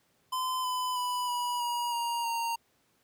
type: tone with pitch steps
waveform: square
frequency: 1024 / 1007 / 990.3 / 973.8 / 957.6 / 941.7 / 926.1 Hz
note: C6 / B5 / B5 / B5 / A#5 / A#5 / A#5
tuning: -38 / +33 / +4 / -25 / +46 / +17 / -12 cents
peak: -30 dBFS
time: 0.32-2.56 s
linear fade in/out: 10 ms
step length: 320 ms
effects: pink hiss -70 dBFS RMS until 3.03 s + high-pass 100 Hz 12 dB/octave